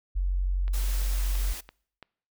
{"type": "tone", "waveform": "sine", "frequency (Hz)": 45.84, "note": "F#1", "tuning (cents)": -15, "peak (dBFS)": -23, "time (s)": [0.15, 1.54], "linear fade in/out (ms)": 20}
{"type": "click train", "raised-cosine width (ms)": 0.3, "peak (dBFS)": -28, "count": 5, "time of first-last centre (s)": [0.68, 2.027], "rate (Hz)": 2.97}
{"type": "noise", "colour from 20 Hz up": "white", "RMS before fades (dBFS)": -39, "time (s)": [0.73, 1.61], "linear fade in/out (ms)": 10}
{"effects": ["noise-tail reverb RT60 0.6 s tail -24 dB re dry"]}